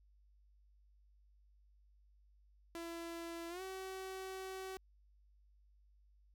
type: tone with pitch glide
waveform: sawtooth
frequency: 336.1 to 379.4 Hz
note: E4 to F#4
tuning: +34 to +43 cents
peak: -40 dBFS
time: 2.75-4.77 s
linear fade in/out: 0 ms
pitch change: +209 cents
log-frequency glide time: 3.49-3.62 s
effects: added 50 Hz sine -65 dBFS peak until 6.34 s